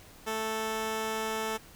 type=tone pair together; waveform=10% pulse; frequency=220 / 440 Hz; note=A3 / A4; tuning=0 / 0 cents; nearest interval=octave; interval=1200 cents; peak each=-27 dBFS; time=0.26-1.58 s; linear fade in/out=20 ms; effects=pink hiss -53 dBFS RMS until 1.75 s